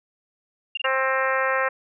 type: tone bursts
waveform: sine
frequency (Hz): 2794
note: F7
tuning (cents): 0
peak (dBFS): -24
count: 3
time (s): 0.75-0.863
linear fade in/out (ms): 5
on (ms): 23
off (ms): 22
type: harmonic tone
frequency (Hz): 264.5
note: C4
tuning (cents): +19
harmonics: 2 / 3 / 4 / 5 / 6 / 7 / 8 / 9 / 10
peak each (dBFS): -25 / -32 / -27 / -28 / -28 / -27 / -34 / -35 / -40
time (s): 0.84-1.69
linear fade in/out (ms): 10
effects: none